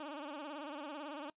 15% pulse tone with vibrato, 293.5 Hz, D4, 1 cent flat, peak -36 dBFS, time 0-1.3 s, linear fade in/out 2 ms, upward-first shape sine, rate 18 Hz, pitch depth 110 cents each way, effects noise-tail reverb RT60 0.1 s tail -23 dB re dry + resampled to 8000 Hz

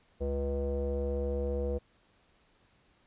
square tone with low-pass filter, 69.8 Hz, C#2, 13 cents sharp, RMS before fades -32 dBFS, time 0.2-1.79 s, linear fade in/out 20 ms, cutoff 520 Hz, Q 9, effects pink hiss -67 dBFS RMS until 3.06 s + resampled to 8000 Hz

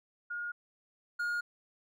sine / triangle tone pair in turn, 1428 / 1428 Hz, F6 / F6, +38 / +38 cents, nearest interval unison, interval 0 cents, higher neither, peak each -35 / -29 dBFS, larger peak second, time 0.3-0.52 / 1.19-1.41 s, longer neither, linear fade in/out 10 ms, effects none

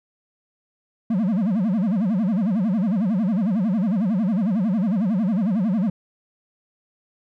triangle tone with vibrato, 203.1 Hz, G#3, 38 cents flat, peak -16 dBFS, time 1.1-5.9 s, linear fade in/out 5 ms, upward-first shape sine, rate 11 Hz, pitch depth 260 cents each way, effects none

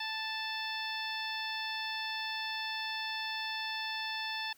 harmonic tone, 880 Hz, A5, in tune, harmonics 1 / 2 / 3 / 4 / 5 / 6, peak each -41 / -40 / -42 / -41 / -45 / -45 dBFS, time 0-4.53 s, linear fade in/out 5 ms, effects white hiss -64 dBFS RMS until 4.57 s

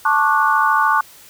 sine chord, D major seventh, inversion second, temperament just, 881 / 1101.2 / 1174.7 / 1468.3 Hz, A5 / C#6 / D6 / F#6, +2 / -12 / 0 / -14 cents, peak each -18 dBFS, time 0.05-1.01 s, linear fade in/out 5 ms, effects white hiss -44 dBFS RMS until 1.29 s

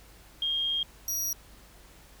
sine / sawtooth tone pair in turn, 3229 / 5753 Hz, G#7 / F#8, -49 / -50 cents, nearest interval minor seventh, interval 999 cents, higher second, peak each -26 dBFS, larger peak neither, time 0.42-0.83 / 1.08-1.33 s, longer first, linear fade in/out 2 ms, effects added 50 Hz sine -55 dBFS peak until 2.2 s + pink hiss -55 dBFS RMS until 2.2 s

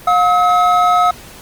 triangle tone pair together, 715 / 1282.8 Hz, F5 / E6, +41 / -48 cents, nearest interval minor seventh, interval 1011 cents, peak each -10 dBFS, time 0.07-1.11 s, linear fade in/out 5 ms, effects pink hiss -37 dBFS RMS until 1.41 s + Opus 32 kbps

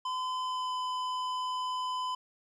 square tone with pitch glide, 1018 to 1010.4 Hz, C6 to B5, -48 to +39 cents, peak -32 dBFS, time 0.05-2.15 s, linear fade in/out 5 ms, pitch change -13 cents, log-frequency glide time 0.44-0.74 s, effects low-pass 5000 Hz 12 dB/octave + 12-bit

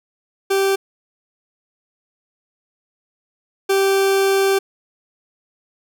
40% pulse tone pair in turn, 390 / 390 Hz, G4 / G4, -9 / -9 cents, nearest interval unison, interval 0 cents, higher neither, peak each -14 / -13 dBFS, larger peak second, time 0.5-0.76 / 3.69-4.59 s, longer second, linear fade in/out 10 ms, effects none

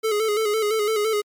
square tone with vibrato, 428.8 Hz, A4, 45 cents flat, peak -20 dBFS, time 0.03-1.22 s, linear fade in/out 20 ms, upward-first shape square, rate 5.9 Hz, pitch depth 52 cents each way, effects MP3 96 kbps

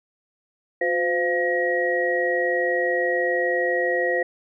sine tone cluster, 360.3 / 513 / 694 / 1897 Hz, F#4 / C5 / F5 / A#6, -46 / -34 / -11 / +30 cents, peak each -27 / -23 / -29 / -24 dBFS, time 0.81-4.23 s, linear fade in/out 5 ms, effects none

